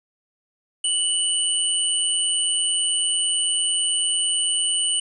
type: tone pair together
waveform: sine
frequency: 2960 / 8911 Hz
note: F#7 / C#9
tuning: 0 / +8 cents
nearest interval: octave + perfect fifth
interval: 1908 cents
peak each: -22 dBFS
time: 0.84-5 s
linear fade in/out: 5 ms
effects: none